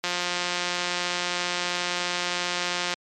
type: click train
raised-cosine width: 0.2 ms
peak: -9 dBFS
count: 514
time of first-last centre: 0.04-2.938 s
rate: 177 Hz
effects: high-pass 200 Hz 12 dB/octave + MP3 64 kbps